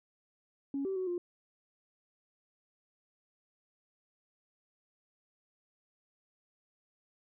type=tone with pitch steps; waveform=sine; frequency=277 / 384.9 / 372.5 / 351.9 Hz; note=C#4 / G4 / F#4 / F4; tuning=-1 / -32 / +12 / +13 cents; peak=-31 dBFS; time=0.74-1.18 s; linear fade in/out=2 ms; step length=110 ms; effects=tanh soft clip ceiling -27 dBFS